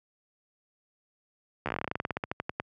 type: slowing click train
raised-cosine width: 0.5 ms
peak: -15 dBFS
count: 22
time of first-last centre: 1.66-2.599 s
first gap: 13 ms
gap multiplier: 1.11
effects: high-pass 80 Hz 12 dB/octave